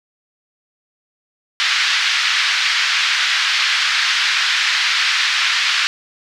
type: band-pass noise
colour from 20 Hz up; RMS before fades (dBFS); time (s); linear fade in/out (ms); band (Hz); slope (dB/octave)
pink; -17; 1.6-5.87; 0; 1500 to 4900; 24
effects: none